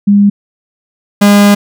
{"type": "tone pair in turn", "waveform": ["sine", "45% pulse"], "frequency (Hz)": [202.6, 203.8], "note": ["G#3", "G#3"], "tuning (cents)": [-43, -32], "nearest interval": "unison", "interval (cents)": 11, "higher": "second", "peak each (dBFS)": -3, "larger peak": "neither", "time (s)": [[0.07, 0.3], [1.21, 1.55]], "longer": "second", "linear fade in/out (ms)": 10, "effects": []}